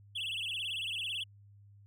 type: tone with vibrato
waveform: triangle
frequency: 3004 Hz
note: F#7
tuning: 26 cents sharp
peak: -33 dBFS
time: 0.15-1.24 s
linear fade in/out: 10 ms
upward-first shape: sine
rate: 18 Hz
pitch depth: 230 cents each way
effects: added 101 Hz sine -55 dBFS peak until 1.86 s